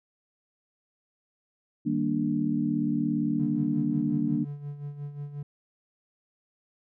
sine chord, Eb major seventh, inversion none, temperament equal, 155.56 / 196 / 233.1 / 293.7 Hz, Eb3 / G3 / Bb3 / D4, 0 / 0 / 0 / 0 cents, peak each -32 / -32 / -28 / -28 dBFS, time 1.85-4.45 s, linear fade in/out 20 ms
triangle tone with tremolo, 144.5 Hz, D3, 28 cents flat, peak -30 dBFS, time 3.39-5.43 s, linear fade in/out 5 ms, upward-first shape sine, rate 5.6 Hz, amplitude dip 65%
effects none

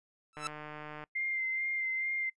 sawtooth tone with exponential growth, 1318.5 Hz, E6, in tune, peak -26 dBFS, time 0.33-0.47 s, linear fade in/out 0 ms, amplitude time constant 30 ms
click train, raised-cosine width 0.5 ms, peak -29 dBFS, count 102, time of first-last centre 0.37-1.039 s, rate 151 Hz
sine tone with vibrato, 2093 Hz, C7, in tune, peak -31 dBFS, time 1.15-2.3 s, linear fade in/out 10 ms, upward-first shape sine, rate 2.3 Hz, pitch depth 21 cents each way
effects noise-tail reverb RT60 0.1 s tail -25 dB re dry + resampled to 24000 Hz

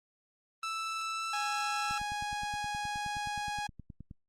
sawtooth tone with pitch glide, 1320 to 1333 Hz, E6 to E6, +2 to +19 cents, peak -30 dBFS, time 0.63-1.98 s, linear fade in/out 2 ms, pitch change +17 cents, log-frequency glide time 1.13-1.4 s
sawtooth tone, 829 Hz, G#5, 3 cents flat, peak -30 dBFS, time 1.33-3.67 s, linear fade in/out 5 ms
click train, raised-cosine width 5 ms, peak -33 dBFS, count 22, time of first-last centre 1.91-4.111 s, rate 9.54 Hz
effects low-pass 8000 Hz 12 dB/octave + Opus 24 kbps

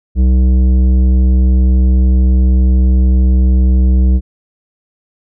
triangle tone with tanh clipping, 63.5 Hz, B1, 49 cents sharp, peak -8 dBFS, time 0.15-4.21 s, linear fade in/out 50 ms, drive 15 dB, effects none

